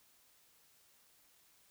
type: silence
effects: white hiss -68 dBFS RMS until 1.7 s